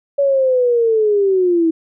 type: linear sweep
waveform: sine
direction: down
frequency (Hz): 567 to 320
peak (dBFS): -11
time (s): 0.18-1.71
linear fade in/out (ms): 10
effects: none